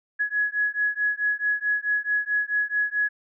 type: beating tone pair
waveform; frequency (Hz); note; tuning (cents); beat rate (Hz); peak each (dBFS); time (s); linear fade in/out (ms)
sine; 1679 / 1683.6; G#6 / G#6; +18 / +23; 4.6; -25; 0.19-3.09; 20
effects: none